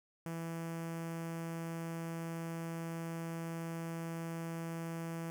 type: tone with notch filter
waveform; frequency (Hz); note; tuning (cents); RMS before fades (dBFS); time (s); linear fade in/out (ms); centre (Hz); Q
sawtooth; 165.6; E3; +8; -41; 0.26-5.3; 0; 3900; 1.2
effects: none